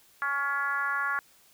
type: tone with frequency modulation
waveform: sine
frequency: 1404 Hz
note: F6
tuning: 9 cents sharp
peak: -26 dBFS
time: 0.22-1.19 s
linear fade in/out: 0 ms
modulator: 286 Hz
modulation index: 1.3
effects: white hiss -60 dBFS RMS until 1.53 s